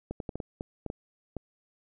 clicks, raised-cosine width 2 ms, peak -21 dBFS, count 9, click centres 0.11 / 0.202 / 0.292 / 0.356 / 0.402 / 0.609 / 0.863 / 0.901 / 1.367 s, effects none

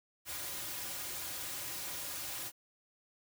white noise with comb filter, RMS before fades -41 dBFS, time 0.25-2.52 s, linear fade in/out 50 ms, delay 4.5 ms, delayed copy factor -0.85, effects none

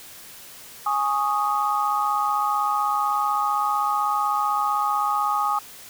sine chord, Ab suspended fourth, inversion none, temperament equal, 830.6 / 1108.7 / 1244.5 Hz, Ab5 / Db6 / Eb6, 0 / 0 / 0 cents, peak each -24 / -27 / -23 dBFS, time 0.86-5.59 s, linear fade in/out 5 ms, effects white hiss -43 dBFS RMS until 5.89 s

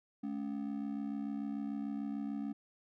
triangle ring-modulated tone, 246.9 Hz, B3, in tune, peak -31 dBFS, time 0.23-2.53 s, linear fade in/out 10 ms, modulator 33.4 Hz, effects none

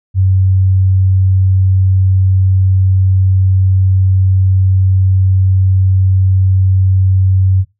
sine tone, 94.6 Hz, F#2, 39 cents sharp, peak -7 dBFS, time 0.14-7.65 s, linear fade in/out 50 ms, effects noise-tail reverb RT60 0.2 s tail -17 dB re dry

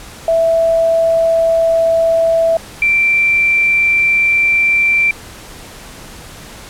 sine tone pair in turn, 659.3 / 2349 Hz, E5 / D7, 0 / 0 cents, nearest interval octave + minor seventh, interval 2200 cents, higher second, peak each -9 dBFS, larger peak neither, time 0.28-2.57 / 2.82-5.11 s, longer neither, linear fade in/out 2 ms, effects pink hiss -34 dBFS RMS until 6.69 s + low-pass 12000 Hz 12 dB/octave

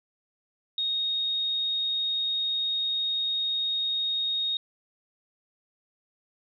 sine tone, 3729 Hz, A#7, in tune, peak -25 dBFS, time 0.78-4.57 s, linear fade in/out 2 ms, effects none

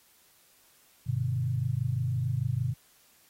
sine tone cluster, 99.1 / 124.1 / 150.5 Hz, G2 / B2 / D3, +19 / +9 / +43 cents, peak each -33 / -28 / -34 dBFS, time 1.06-2.74 s, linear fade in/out 20 ms, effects white hiss -62 dBFS RMS until 3.29 s + AAC 48 kbps

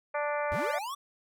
harmonic tone, 293.7 Hz, D4, in tune, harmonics 2 / 3 / 4 / 5 / 6 / 7 / 8, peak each -31 / -35 / -37 / -39 / -41 / -42 / -43 dBFS, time 0.14-0.79 s, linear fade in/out 10 ms
square linear sweep, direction up, 32.31 to 1178 Hz, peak -35 dBFS, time 0.51-0.95 s, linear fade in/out 10 ms
effects none

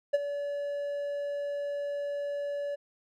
triangle tone with ADSR envelope, 573 Hz, D5, 43 cents flat, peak -17 dBFS, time 0.13-2.76 s, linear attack 14 ms, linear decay 28 ms, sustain -12 dB, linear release 18 ms, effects none

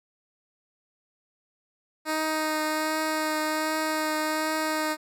10% pulse tone with vibrato, 311.1 Hz, D#4, in tune, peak -17 dBFS, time 2.05-4.97 s, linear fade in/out 50 ms, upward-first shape triangle, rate 1.3 Hz, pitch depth 15 cents each way, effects none

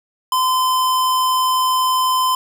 square tone, 1026 Hz, C6, 34 cents flat, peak -15 dBFS, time 0.32-2.35 s, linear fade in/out 2 ms, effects none

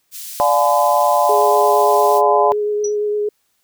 white high-pass noise, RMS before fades -31 dBFS, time 0.11-2.22 s, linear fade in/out 50 ms, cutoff 3700 Hz, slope 12 dB/octave
sine chord, D diminished seventh, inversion none, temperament just, 587.3 / 704.8 / 845.8 / 1014.9 Hz, D5 / F5 / Ab5 / Cb6, 0 / +16 / +31 / +47 cents, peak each -17 dBFS, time 0.4-2.52 s, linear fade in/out 0 ms
sine tone with vibrato, 417.5 Hz, G#4, 9 cents sharp, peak -16 dBFS, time 1.29-3.29 s, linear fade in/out 5 ms, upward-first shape triangle, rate 8.7 Hz, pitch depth 16 cents each way
sine tone with exponential decay, 5870 Hz, F#8, 15 cents flat, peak -20 dBFS, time 2.84-2.96 s, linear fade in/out 5 ms, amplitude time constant 25 ms
effects white hiss -65 dBFS RMS until 3.63 s

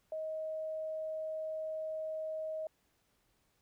sine tone, 630 Hz, D#5, 21 cents sharp, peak -36 dBFS, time 0.12-2.67 s, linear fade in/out 2 ms, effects pink hiss -75 dBFS RMS until 3.61 s

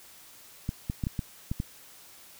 clicks, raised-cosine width 5 ms, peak -17 dBFS, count 7, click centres 0.691 / 0.899 / 1.038 / 1.069 / 1.192 / 1.515 / 1.601 s, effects white hiss -52 dBFS RMS until 2.39 s

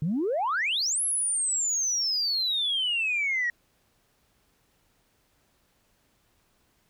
sine exponential two-way sweep, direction up then down, 142.2 to 11220 to 1874 Hz, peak -23 dBFS, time 0.02-3.5 s, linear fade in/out 2 ms, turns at 1.03 s, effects tanh soft clip ceiling -20 dBFS + pink hiss -68 dBFS RMS until 6.89 s

